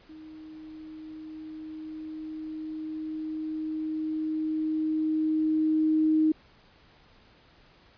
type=tone with level ramp; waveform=sine; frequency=312.6 Hz; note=D#4; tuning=8 cents sharp; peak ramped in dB=-43 to -19 dBFS; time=0.09-6.32 s; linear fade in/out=5 ms; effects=pink hiss -58 dBFS RMS until 7.97 s + resampled to 11025 Hz